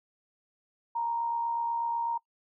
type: tone with amplitude modulation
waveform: sine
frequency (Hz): 932.3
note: A#5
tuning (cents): 0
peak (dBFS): -26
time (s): 0.95-2.18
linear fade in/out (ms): 10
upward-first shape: sine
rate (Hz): 68.1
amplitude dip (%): 35
effects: noise-tail reverb RT60 0.1 s tail -23 dB re dry